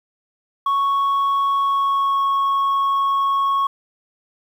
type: tone with pitch glide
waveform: sine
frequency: 1108.7 to 1102.3 Hz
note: C#6 to C#6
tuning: 0 to -10 cents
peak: -13 dBFS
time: 0.66-3.67 s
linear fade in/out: 5 ms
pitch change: -10 cents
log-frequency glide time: 1.54-2.23 s
effects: tanh soft clip ceiling -15 dBFS + 8-bit